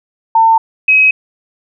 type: tone pair in turn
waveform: sine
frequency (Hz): 901 / 2543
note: A5 / D#7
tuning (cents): +41 / +37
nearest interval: octave + tritone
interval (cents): 1796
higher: second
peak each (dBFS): -5 / -5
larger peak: neither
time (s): 0.35-0.58 / 0.88-1.11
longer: neither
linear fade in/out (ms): 5
effects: none